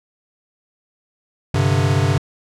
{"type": "chord", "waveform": "square", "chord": "G suspended fourth", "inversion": "none", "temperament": "equal", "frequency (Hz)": [98, 130.81, 146.83], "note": ["G2", "C3", "D3"], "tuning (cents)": [0, 0, 0], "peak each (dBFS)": [-19, -19, -21], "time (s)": [1.54, 2.18], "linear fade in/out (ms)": 5, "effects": ["low-pass 8000 Hz 12 dB/octave"]}